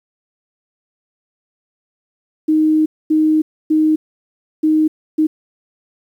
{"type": "tone bursts at uneven times", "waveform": "sine", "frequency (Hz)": 311.1, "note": "D#4", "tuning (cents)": 0, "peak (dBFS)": -10, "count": 5, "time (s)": [[2.48, 2.86], [3.1, 3.42], [3.7, 3.96], [4.63, 4.88], [5.18, 5.27]], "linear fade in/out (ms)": 10, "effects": ["8-bit"]}